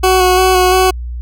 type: tone with vibrato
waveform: 20% pulse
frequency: 370 Hz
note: F#4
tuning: in tune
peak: -3 dBFS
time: 0.03-0.91 s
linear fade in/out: 10 ms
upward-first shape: square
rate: 2.9 Hz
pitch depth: 15 cents each way
effects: added 60 Hz sine -20 dBFS peak until 1.21 s